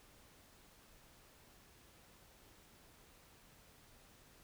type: silence
effects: pink hiss -64 dBFS RMS until 4.43 s